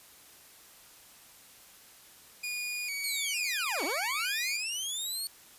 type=tone with vibrato; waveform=sawtooth; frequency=2349 Hz; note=D7; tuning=in tune; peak=-30 dBFS; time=2.43-4.57 s; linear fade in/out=10 ms; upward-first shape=square; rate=1.1 Hz; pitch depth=70 cents each way
type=linear two-way sweep; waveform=20% pulse; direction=down then up; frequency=4435 to 256.1 to 4435 Hz; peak=-27 dBFS; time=3.04-5.27 s; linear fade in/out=0 ms; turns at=3.84 s
effects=white hiss -55 dBFS RMS until 5.58 s + resampled to 32000 Hz